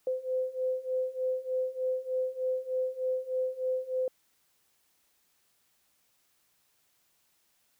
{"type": "beating tone pair", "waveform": "sine", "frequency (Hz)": [512, 515.3], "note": ["C5", "C5"], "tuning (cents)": [-38, -27], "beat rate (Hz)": 3.3, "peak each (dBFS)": [-33, -31], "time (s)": [0.07, 4.08], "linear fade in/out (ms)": 2, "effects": ["white hiss -71 dBFS RMS until 7.79 s"]}